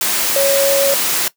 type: tone in noise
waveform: sine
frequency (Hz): 554.4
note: C#5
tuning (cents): 0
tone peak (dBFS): -12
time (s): 0.36-0.94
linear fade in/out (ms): 2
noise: white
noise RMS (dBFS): -17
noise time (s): 0.01-1.28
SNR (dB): +2
effects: noise-tail reverb RT60 0.1 s tail -18 dB re dry + high-pass 200 Hz 12 dB/octave